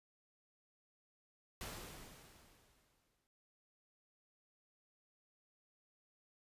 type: noise with exponential decay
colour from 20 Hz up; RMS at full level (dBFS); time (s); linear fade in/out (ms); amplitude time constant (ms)
pink; -45; 1.61-3.27; 0; 360
effects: resampled to 32000 Hz